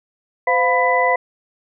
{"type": "tone cluster", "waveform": "sine", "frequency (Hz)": [513, 704, 993, 1996], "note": ["C5", "F5", "B5", "B6"], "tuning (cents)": [-34, 14, 9, 18], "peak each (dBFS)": -19, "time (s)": [0.47, 1.16], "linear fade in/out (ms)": 5, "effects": []}